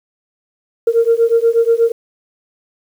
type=beating tone pair; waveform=sine; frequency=457.6 / 465.9 Hz; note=A#4 / A#4; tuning=-32 / -1 cents; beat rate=8.3 Hz; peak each=-12 dBFS; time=0.87-1.92 s; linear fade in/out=5 ms; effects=tanh soft clip ceiling -3 dBFS + 7-bit